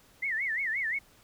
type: tone with vibrato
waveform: sine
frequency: 1970 Hz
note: B6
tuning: 5 cents flat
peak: -28 dBFS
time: 0.22-0.99 s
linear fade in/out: 10 ms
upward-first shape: sine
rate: 5.7 Hz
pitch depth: 210 cents each way
effects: pink hiss -60 dBFS RMS until 1.23 s